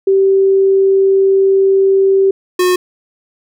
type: tone pair in turn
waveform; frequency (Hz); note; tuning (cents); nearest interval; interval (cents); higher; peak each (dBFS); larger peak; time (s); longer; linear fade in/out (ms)
sine / square; 387.8 / 362.7; G4 / F#4; -19 / -34; minor second; 115; first; -7 / -10; first; 0.07-2.31 / 2.59-2.76; first; 5
effects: none